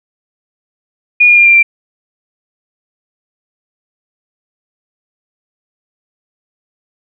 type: tone with pitch steps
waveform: sine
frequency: 2443 / 2422 / 2401 / 2380 / 2360 Hz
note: D#7 / D#7 / D7 / D7 / D7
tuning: -32 / -47 / +38 / +22 / +8 cents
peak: -3 dBFS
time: 1.2-1.63 s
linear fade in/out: 10 ms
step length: 86 ms
effects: none

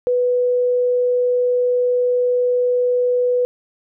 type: tone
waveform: sine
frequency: 493.9 Hz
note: B4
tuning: in tune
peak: -14 dBFS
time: 0.07-3.45 s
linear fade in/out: 0 ms
effects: none

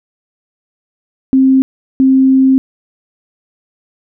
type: tone bursts at uneven times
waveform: sine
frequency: 264.6 Hz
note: C4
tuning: 20 cents sharp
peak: -5 dBFS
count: 2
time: 1.33-1.62 / 2-2.58 s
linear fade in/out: 0 ms
effects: none

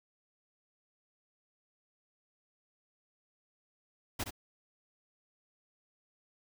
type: noise with echo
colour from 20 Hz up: pink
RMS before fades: -35 dBFS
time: 4.19-4.24 s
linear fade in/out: 10 ms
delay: 68 ms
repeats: 1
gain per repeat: -7 dB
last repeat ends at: 4.308 s
effects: none

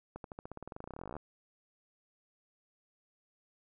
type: accelerating click train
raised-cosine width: 1 ms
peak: -29 dBFS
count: 28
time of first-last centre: 0.16-1.166 s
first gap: 82 ms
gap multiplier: 0.93
effects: none

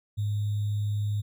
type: tone with sample-and-hold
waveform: sine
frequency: 103.83 Hz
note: G#2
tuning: in tune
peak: -25 dBFS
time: 0.17-1.22 s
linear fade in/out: 20 ms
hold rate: 3675 Hz
effects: none

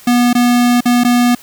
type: tone with dropouts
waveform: square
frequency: 243 Hz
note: B3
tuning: 28 cents flat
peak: -9 dBFS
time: 0.07-1.35 s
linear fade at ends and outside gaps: 5 ms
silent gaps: 0.331-0.35 / 0.807-0.855 / 1.037-1.047 s
effects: white hiss -40 dBFS RMS until 1.42 s

